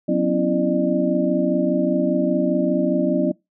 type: tone cluster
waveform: sine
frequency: 183.6 / 250.8 / 275.8 / 330 / 602 Hz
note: F#3 / B3 / C#4 / E4 / D5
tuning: -13 / +27 / -9 / +2 / +43 cents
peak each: -23 dBFS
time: 0.08-3.32 s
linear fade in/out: 10 ms
effects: noise-tail reverb RT60 0.2 s tail -23 dB re dry